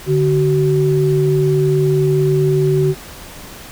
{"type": "tone pair together", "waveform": "sine", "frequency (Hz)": [146.61, 377.2], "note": ["D3", "F#4"], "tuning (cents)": [-3, 33], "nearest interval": "octave + major third", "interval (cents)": 1636, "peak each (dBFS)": -14, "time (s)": [0.06, 2.95], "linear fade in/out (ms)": 50, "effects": ["pink hiss -35 dBFS RMS until 3.71 s"]}